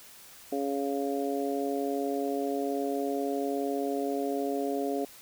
harmonic tone, 139.4 Hz, C#3, 10 cents sharp, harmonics 2 / 3 / 4 / 5, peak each -32 / -32 / -36 / -35 dBFS, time 0.52-5.05 s, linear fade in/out 5 ms, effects white hiss -51 dBFS RMS until 5.21 s

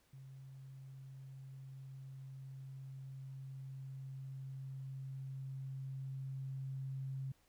sine tone with level ramp, 133.9 Hz, C3, 40 cents sharp, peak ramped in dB -51 to -39 dBFS, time 0.13-7.32 s, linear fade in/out 5 ms, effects pink hiss -73 dBFS RMS until 7.48 s

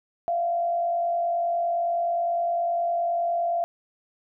sine tone with frequency modulation, 688 Hz, F5, 26 cents flat, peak -22 dBFS, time 0.28-3.64 s, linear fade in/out 0 ms, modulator 49.7 Hz, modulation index 0.42, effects none

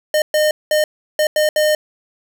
square tone bursts at uneven times, 610 Hz, D#5, 34 cents flat, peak -13 dBFS, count 6, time 0.14-0.22 / 0.34-0.51 / 0.71-0.84 / 1.19-1.27 / 1.36-1.49 / 1.56-1.75 s, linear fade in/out 2 ms, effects none

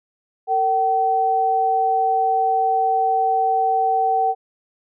sine tone pair together, 454.1 / 765 Hz, A#4 / G5, -45 / -42 cents, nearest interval major sixth, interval 903 cents, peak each -24 / -16 dBFS, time 0.47-4.35 s, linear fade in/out 50 ms, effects none

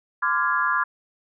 sine chord, D half-diminished seventh, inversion third, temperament equal with one note detuned, 1025.6 / 1174.7 / 1396.9 / 1661.2 Hz, C6 / D6 / F6 / Ab6, -35 / 0 / 0 / 0 cents, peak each -25 dBFS, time 0.22-0.84 s, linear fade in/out 10 ms, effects none

